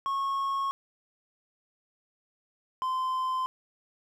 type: tone pair in turn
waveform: triangle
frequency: 1095 / 1033.5 Hz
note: C#6 / C6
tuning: -22 / -22 cents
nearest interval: minor second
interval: 100 cents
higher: first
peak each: -25 dBFS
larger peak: neither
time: 0.06-0.71 / 2.82-3.46 s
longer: first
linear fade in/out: 0 ms
effects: none